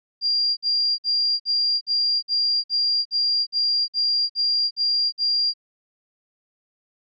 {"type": "tone bursts", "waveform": "sine", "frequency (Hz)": 4779, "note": "D8", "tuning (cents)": 29, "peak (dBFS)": -18, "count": 13, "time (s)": [0.21, 5.538], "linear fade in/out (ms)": 50, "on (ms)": 360, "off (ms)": 54, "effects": []}